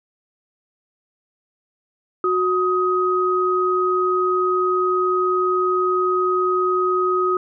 sine tone pair together, 367.3 / 1257 Hz, F#4 / D#6, -13 / +17 cents, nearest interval octave + major sixth, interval 2130 cents, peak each -19 dBFS, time 2.24-7.37 s, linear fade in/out 2 ms, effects none

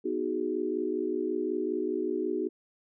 sine chord, G# minor seventh, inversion first, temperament equal, 246.9 / 311.1 / 370 / 415.3 Hz, B3 / D#4 / F#4 / G#4, 0 / 0 / 0 / 0 cents, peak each -37 / -33 / -31 / -34 dBFS, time 0.04-2.49 s, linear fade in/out 20 ms, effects none

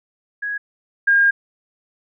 sine tone pair in turn, 1661.2 / 1615.8 Hz, G#6 / G#6, 0 / -48 cents, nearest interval unison, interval 48 cents, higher first, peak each -22 / -11 dBFS, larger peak second, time 0.42-0.58 / 1.07-1.31 s, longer second, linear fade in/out 10 ms, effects none

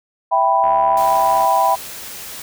sine chord, E minor, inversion none, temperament equal, 659.3 / 784 / 987.8 Hz, E5 / G5 / B5, 0 / 0 / 0 cents, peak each -19 / -16 / -15 dBFS, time 0.31-1.76 s, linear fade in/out 20 ms
click train, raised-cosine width 0.5 ms, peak -18 dBFS, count 62, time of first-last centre 0.64-1.447 s, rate 75.6 Hz
white noise, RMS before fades -32 dBFS, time 0.97-2.42 s, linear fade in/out 2 ms
effects none

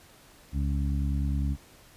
harmonic tone, 69.9 Hz, C#2, 15 cents sharp, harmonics 1 / 2 / 3 / 4, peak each -26 / -32 / -36 / -38 dBFS, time 0.52-1.57 s, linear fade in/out 50 ms, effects pink hiss -55 dBFS RMS until 1.96 s + resampled to 32000 Hz

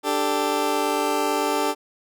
20% pulse chord, D suspended fourth, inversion none, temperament just, 293.7 / 391.6 / 440.5 Hz, D4 / G4 / A4, 0 / -2 / +2 cents, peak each -21 dBFS, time 0.03-1.75 s, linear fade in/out 50 ms, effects none

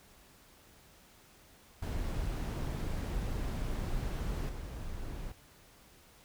brown noise with level steps, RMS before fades -35 / -41 dBFS, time 1.82-5.32 s, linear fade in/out 5 ms, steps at 4.49 s, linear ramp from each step 2 ms, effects pink hiss -60 dBFS RMS until 6.24 s

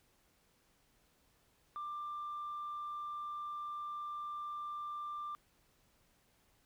sine tone, 1186 Hz, D6, 17 cents sharp, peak -38 dBFS, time 1.76-5.35 s, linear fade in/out 0 ms, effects tanh soft clip ceiling -37 dBFS + pink hiss -72 dBFS RMS until 6.65 s

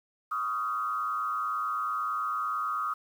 sine tone with frequency modulation, 1244.5 Hz, D#6, in tune, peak -28 dBFS, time 0.31-2.94 s, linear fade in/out 10 ms, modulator 109 Hz, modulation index 0.94, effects 9-bit

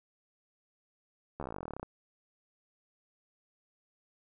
slowing click train, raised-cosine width 1 ms, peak -25 dBFS, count 21, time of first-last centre 1.4-1.83 s, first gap 13 ms, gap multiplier 1.05, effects none

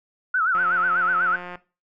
sine tone with vibrato, 1396.9 Hz, F6, in tune, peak -18 dBFS, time 0.34-1.36 s, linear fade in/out 5 ms, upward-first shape sine, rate 8.1 Hz, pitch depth 160 cents each way
click train, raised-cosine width 0.5 ms, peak -21 dBFS, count 180, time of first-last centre 0.55-1.556 s, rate 178 Hz
effects noise-tail reverb RT60 0.3 s tail -17 dB re dry

